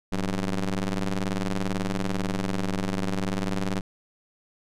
sawtooth ring-modulated tone, 98 Hz, G2, in tune, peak -18 dBFS, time 0.12-3.81 s, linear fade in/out 5 ms, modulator 87.8 Hz, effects low-pass 9000 Hz 12 dB/octave

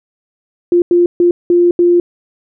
sine tone bursts at uneven times, 349.2 Hz, F4, in tune, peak -6 dBFS, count 5, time 0.72-0.82 / 0.91-1.06 / 1.2-1.31 / 1.5-1.71 / 1.79-2 s, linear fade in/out 2 ms, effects none

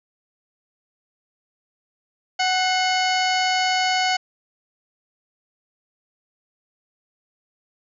harmonic tone with a mistuned harmonic, 744 Hz, F#5, 9 cents sharp, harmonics 1 / 2 / 3 / 4 / 5 / 6 / 7 / 8 / 9, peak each -21 / -27 / -26 / -27 / -38 / -28 / -33 / -39 / -35 dBFS, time 2.39-4.17 s, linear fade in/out 10 ms, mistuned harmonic 3, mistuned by -60 cents, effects none

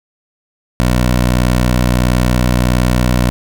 15% pulse tone, 61.5 Hz, B1, 7 cents flat, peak -4 dBFS, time 0.8-3.3 s, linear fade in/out 0 ms, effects none

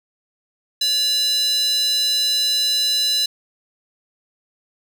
square tone with high-pass filter, 570 Hz, C#5, 48 cents sharp, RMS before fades -19 dBFS, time 0.81-3.26 s, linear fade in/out 5 ms, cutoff 4000 Hz, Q 5.3, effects none

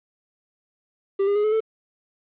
triangle tone with pitch steps, 393.4 / 404.9 / 416.8 / 429 / 441.6 Hz, G4 / G#4 / G#4 / A4 / A4, +6 / -44 / +6 / -44 / +6 cents, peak -16 dBFS, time 1.19-1.605 s, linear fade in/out 10 ms, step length 83 ms, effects resampled to 8000 Hz + 9-bit

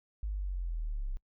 sine linear sweep, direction down, 52.7 to 31.42 Hz, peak -32 dBFS, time 0.23-1.17 s, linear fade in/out 0 ms, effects noise-tail reverb RT60 0.1 s tail -26 dB re dry

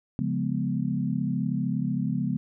sine chord, C# dominant seventh, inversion none, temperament equal, 138.59 / 174.61 / 207.7 / 246.9 Hz, C#3 / E#3 / G#3 / B3, 0 / 0 / 0 / 0 cents, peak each -30 dBFS, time 0.19-2.37 s, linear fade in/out 0 ms, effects none

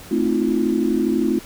sine chord, F dominant seventh, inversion first, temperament equal with one note detuned, 220 / 261.6 / 316.9 / 349.2 Hz, A3 / C4 / Eb4 / F4, 0 / 0 / +32 / 0 cents, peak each -22 dBFS, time 0.11-1.39 s, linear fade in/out 5 ms, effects pink hiss -40 dBFS RMS until 1.45 s

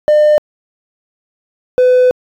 triangle tone pair in turn, 602 / 503.2 Hz, D5 / B4, +43 / +32 cents, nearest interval minor third, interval 311 cents, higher first, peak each -3 dBFS, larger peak neither, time 0.08-0.38 / 1.78-2.11 s, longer second, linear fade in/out 0 ms, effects tanh soft clip ceiling 0 dBFS

